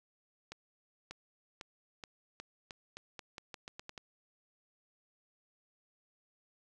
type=accelerating click train; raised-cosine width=0.2 ms; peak=-27 dBFS; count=14; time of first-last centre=0.52-3.978 s; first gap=590 ms; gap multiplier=0.85; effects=none